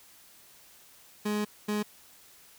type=tone bursts at uneven times; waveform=30% pulse; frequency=209.5 Hz; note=G#3; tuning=15 cents sharp; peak=-25 dBFS; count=2; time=1.25-1.45 / 1.68-1.83 s; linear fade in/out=10 ms; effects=white hiss -56 dBFS RMS until 2.58 s